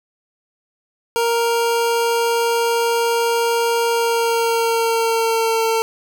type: tone with pitch glide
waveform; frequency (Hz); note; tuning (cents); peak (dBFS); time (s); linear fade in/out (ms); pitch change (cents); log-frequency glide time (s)
25% pulse; 466.2 to 450.8; A#4 to A4; 0 to +42; -12; 1.16-5.82; 0; -58; 3.9-5.66
effects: none